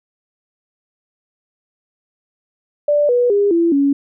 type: tone with pitch steps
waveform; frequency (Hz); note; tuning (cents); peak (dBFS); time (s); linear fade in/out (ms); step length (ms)
sine; 587 / 487.9 / 405.6 / 337.1 / 280.2; D5 / B4 / G#4 / E4 / C#4; -1 / -21 / -41 / +39 / +19; -11; 2.88-3.93; 5; 210
effects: none